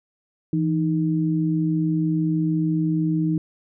sine tone pair together, 164.81 / 311.1 Hz, E3 / D#4, 0 / 0 cents, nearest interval major seventh, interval 1100 cents, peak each -21 / -22 dBFS, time 0.53-3.38 s, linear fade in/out 2 ms, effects none

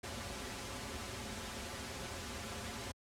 pink noise with comb filter, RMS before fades -43 dBFS, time 0.03-2.92 s, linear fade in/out 10 ms, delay 6.4 ms, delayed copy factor -0.7, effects high-pass 60 Hz 12 dB/octave + low-pass 9000 Hz 12 dB/octave

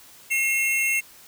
square tone pair together, 2147 / 2707 Hz, C7 / E7, +44 / +45 cents, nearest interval major third, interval 401 cents, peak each -24 dBFS, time 0.3-1.01 s, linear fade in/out 20 ms, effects white hiss -49 dBFS RMS until 1.27 s

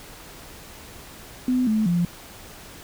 sine tone with pitch steps, 252.7 / 217.1 / 173.7 Hz, B3 / A3 / F3, +40 / -23 / -9 cents, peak -18 dBFS, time 1.48-2.05 s, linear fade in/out 2 ms, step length 190 ms, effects pink hiss -43 dBFS RMS until 2.83 s

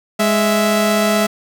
sawtooth tone pair together, 207.8 / 659.3 Hz, G#3 / E5, +1 / 0 cents, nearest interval octave + minor sixth, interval 1999 cents, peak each -12 dBFS, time 0.19-1.27 s, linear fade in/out 10 ms, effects none

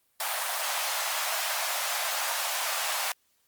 pink high-pass noise, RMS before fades -30 dBFS, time 0.2-3.12 s, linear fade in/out 2 ms, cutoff 620 Hz, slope 48 dB/octave, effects white hiss -70 dBFS RMS until 3.47 s + Opus 32 kbps

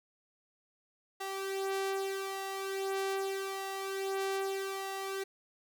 sawtooth tone with flanger, 388.3 Hz, G4, 16 cents flat, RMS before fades -36 dBFS, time 1.2-5.24 s, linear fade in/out 10 ms, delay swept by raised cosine 1.5 to 2.6 ms, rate 0.81 Hz, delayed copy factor +0.6, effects none

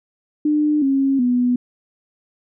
sine tone with pitch steps, 300 / 271.9 / 246.5 Hz, D4 / C#4 / B3, +37 / -33 / -3 cents, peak -14 dBFS, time 0.45-1.56 s, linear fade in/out 5 ms, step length 370 ms, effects none

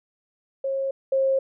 sine tone pair in turn, 541 / 536 Hz, C#5 / C5, -42 / +42 cents, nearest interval unison, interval 16 cents, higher first, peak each -23 / -18 dBFS, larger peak second, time 0.64-0.91 / 1.12-1.39 s, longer neither, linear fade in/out 5 ms, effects none

